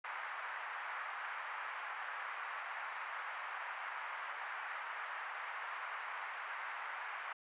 pink band-pass noise, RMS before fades -44 dBFS, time 0.04-7.33 s, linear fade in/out 5 ms, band 920 to 2100 Hz, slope 24 dB/octave, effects resampled to 8000 Hz

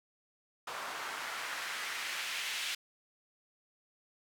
white noise with band-pass filter sweep, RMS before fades -39 dBFS, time 0.67-2.75 s, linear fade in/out 5 ms, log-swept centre 960 to 2800 Hz, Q 1.3, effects none

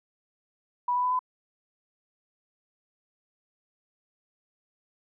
sine tone with pitch steps, 980 / 989.7 / 999.4 / 1009.3 Hz, B5 / B5 / B5 / B5, -14 / +3 / +20 / +37 cents, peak -23 dBFS, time 0.88-1.192 s, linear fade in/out 5 ms, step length 78 ms, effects none

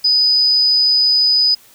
sine tone, 4983 Hz, D#8, 2 cents sharp, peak -10 dBFS, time 0.04-1.55 s, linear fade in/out 10 ms, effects white hiss -47 dBFS RMS until 1.74 s

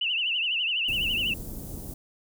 sine tone with vibrato, 2817 Hz, F7, 14 cents sharp, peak -24 dBFS, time 0.01-1.34 s, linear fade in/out 5 ms, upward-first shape triangle, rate 12 Hz, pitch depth 150 cents each way
pink band-stop noise, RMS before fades -37 dBFS, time 0.88-1.94 s, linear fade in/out 5 ms, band 360 to 12000 Hz, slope 12 dB/octave
effects none

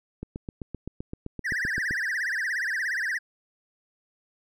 click train, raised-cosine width 3 ms, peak -21 dBFS, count 14, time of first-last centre 0.23-1.91 s, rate 7.74 Hz
triangle tone with vibrato, 1760 Hz, A6, in tune, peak -24 dBFS, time 1.44-3.19 s, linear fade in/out 20 ms, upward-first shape triangle, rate 17 Hz, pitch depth 250 cents each way
effects none

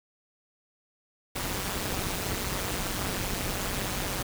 pink noise with amplitude modulation, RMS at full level -28 dBFS, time 1.35-4.23 s, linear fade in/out 10 ms, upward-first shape sine, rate 192 Hz, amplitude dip 80%, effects none

